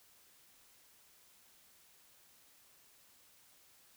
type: silence
effects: white hiss -65 dBFS RMS until 3.96 s